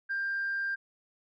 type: tone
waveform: sine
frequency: 1591 Hz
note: G6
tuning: 25 cents sharp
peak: -28 dBFS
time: 0.09-0.76 s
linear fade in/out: 20 ms
effects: tanh soft clip ceiling -26 dBFS